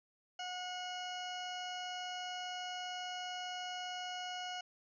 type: harmonic tone with a mistuned harmonic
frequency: 727 Hz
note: F#5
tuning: 31 cents flat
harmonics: 1 / 2 / 3 / 4 / 6 / 7 / 8 / 9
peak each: -43 / -48 / -53 / -45 / -56 / -55 / -59 / -56 dBFS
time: 0.39-4.61 s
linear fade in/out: 5 ms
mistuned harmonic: 7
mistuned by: +22 cents
effects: none